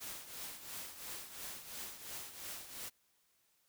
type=noise with tremolo; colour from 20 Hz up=white; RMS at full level=-44 dBFS; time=0-2.9 s; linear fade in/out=20 ms; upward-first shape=triangle; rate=2.9 Hz; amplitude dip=70%; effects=white hiss -75 dBFS RMS until 3.68 s